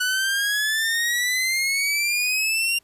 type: exponential sweep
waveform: sawtooth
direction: up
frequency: 1479 to 2794 Hz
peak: -17 dBFS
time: 0-2.79 s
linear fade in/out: 10 ms
effects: pink hiss -62 dBFS RMS until 2.83 s + resampled to 32000 Hz